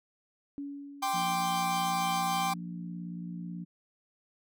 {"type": "tone with exponential decay", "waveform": "sine", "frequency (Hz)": 282.8, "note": "C#4", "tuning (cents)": 35, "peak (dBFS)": -34, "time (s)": [0.58, 2.06], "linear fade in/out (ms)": 0, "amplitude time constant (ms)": 320}
{"type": "chord", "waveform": "45% pulse", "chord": "G suspended fourth", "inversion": "none", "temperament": "equal", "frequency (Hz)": [784, 1046.5, 1174.7], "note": ["G5", "C6", "D6"], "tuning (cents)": [0, 0, 0], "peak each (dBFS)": [-30, -34, -36], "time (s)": [1.02, 2.54], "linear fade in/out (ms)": 10}
{"type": "harmonic tone", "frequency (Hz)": 58.27, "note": "A#1", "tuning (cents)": 0, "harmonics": [3, 4, 5], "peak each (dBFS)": [-37, -46, -47], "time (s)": [1.13, 3.65], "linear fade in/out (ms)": 20}
{"effects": []}